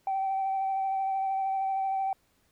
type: tone with vibrato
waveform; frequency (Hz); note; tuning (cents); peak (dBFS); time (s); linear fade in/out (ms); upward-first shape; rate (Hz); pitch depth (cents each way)
sine; 773; G5; -24; -25; 0.07-2.13; 2; sine; 13; 16
effects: tanh soft clip ceiling -23 dBFS + pink hiss -69 dBFS RMS until 2.51 s